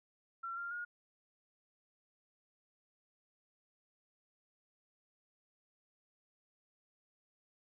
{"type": "tone with pitch steps", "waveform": "sine", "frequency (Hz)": [1359, 1392, 1432], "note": ["F6", "F6", "F6"], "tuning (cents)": [-48, -6, 43], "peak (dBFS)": -39, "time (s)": [0.43, 0.85], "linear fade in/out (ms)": 10, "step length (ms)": 140, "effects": []}